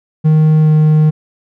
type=tone with pitch glide; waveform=triangle; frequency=155.56 to 154.22 Hz; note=D#3 to D#3; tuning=0 to -15 cents; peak=-4 dBFS; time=0.24-1.11 s; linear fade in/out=20 ms; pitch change=-15 cents; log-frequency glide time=0.61-0.7 s; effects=none